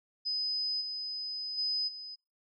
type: tone with level steps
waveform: sine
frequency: 5020 Hz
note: D#8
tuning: 15 cents sharp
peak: -30 / -35 / -29 / -41 dBFS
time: 0.25-2.16 s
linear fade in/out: 20 ms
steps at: 0.8 / 1.57 / 1.87 s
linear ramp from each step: 20 ms
effects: noise-tail reverb RT60 0.3 s tail -24 dB re dry